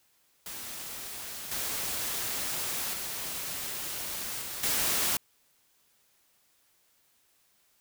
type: noise with level steps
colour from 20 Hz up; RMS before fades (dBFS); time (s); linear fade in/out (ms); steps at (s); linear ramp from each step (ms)
white; -40 / -33 / -36 / -38 / -28; 0.46-5.17; 2; 1.51 / 2.93 / 4.41 / 4.63; 5
effects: white hiss -68 dBFS RMS until 7.8 s